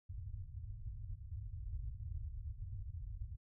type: low-pass noise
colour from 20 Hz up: white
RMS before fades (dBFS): -45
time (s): 0.09-3.37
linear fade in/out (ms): 20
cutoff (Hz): 110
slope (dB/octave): 48
effects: none